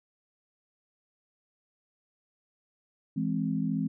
sine chord, E augmented, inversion none, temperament equal, 164.81 / 207.7 / 261.6 Hz, E3 / G#3 / B#3, 0 / 0 / 0 cents, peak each -31 dBFS, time 3.16-3.88 s, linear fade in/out 10 ms, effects none

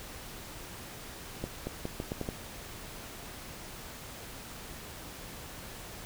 accelerating click train, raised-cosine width 2 ms, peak -20 dBFS, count 7, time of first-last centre 1.44-2.289 s, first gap 230 ms, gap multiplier 0.8, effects pink hiss -45 dBFS RMS until 6.05 s

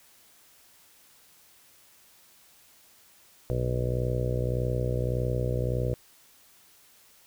harmonic tone, 61.7 Hz, B1, 1 cent flat, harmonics 1 / 2 / 3 / 4 / 5 / 6 / 7 / 8 / 9 / 10, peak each -32 / -28 / -40 / -42 / -43 / -37 / -39 / -33 / -41 / -40 dBFS, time 3.5-5.94 s, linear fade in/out 0 ms, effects white hiss -58 dBFS RMS until 7.26 s

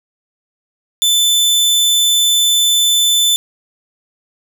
sawtooth tone, 3520 Hz, A7, in tune, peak -7 dBFS, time 1.02-3.36 s, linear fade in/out 0 ms, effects none

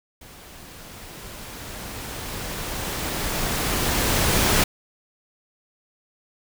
pink noise with level ramp, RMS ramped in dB -45 to -18 dBFS, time 0.21-4.64 s, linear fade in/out 5 ms, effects none

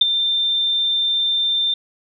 sine tone with ADSR envelope, 3583 Hz, A7, 31 cents sharp, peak -6 dBFS, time 0.01-1.74 s, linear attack 6 ms, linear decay 18 ms, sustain -10 dB, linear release 4 ms, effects none

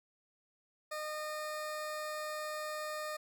20% pulse tone, 611 Hz, D#5, 32 cents flat, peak -33 dBFS, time 0.91-3.17 s, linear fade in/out 10 ms, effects none

